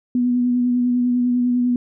sine tone with vibrato, 245.8 Hz, B3, 8 cents flat, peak -15 dBFS, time 0.15-1.76 s, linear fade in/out 2 ms, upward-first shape sine, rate 10 Hz, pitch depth 20 cents each way, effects none

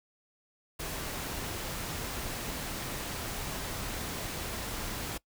pink noise, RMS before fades -37 dBFS, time 0.79-5.18 s, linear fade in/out 10 ms, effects noise-tail reverb RT60 0.1 s tail -22 dB re dry

